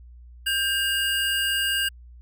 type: tone pair together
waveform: square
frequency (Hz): 1591 / 2845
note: G6 / F7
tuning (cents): +25 / +31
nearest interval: minor seventh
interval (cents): 1006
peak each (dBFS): -26 / -25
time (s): 0.46-1.89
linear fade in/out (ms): 10
effects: added 60 Hz sine -43 dBFS peak until 2.21 s